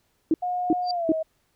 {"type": "tone bursts", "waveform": "sine", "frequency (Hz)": 320.1, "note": "D#4", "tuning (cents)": 49, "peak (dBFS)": -16, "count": 3, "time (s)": [0.31, 1.12], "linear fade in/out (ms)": 2, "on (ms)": 30, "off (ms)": 360}
{"type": "tone with pitch glide", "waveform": "sine", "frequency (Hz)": [720, 637.8], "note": ["F#5", "D#5"], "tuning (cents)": [-47, 43], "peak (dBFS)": -24, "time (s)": [0.42, 1.23], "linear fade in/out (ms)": 10, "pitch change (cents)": -210, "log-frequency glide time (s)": [0.92, 1.11]}
{"type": "tone with exponential growth", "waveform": "sine", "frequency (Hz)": 4699, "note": "D8", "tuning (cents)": 0, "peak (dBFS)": -24, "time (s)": [0.82, 0.91], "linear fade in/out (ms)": 2, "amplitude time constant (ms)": 18}
{"effects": ["pink hiss -69 dBFS RMS until 1.55 s"]}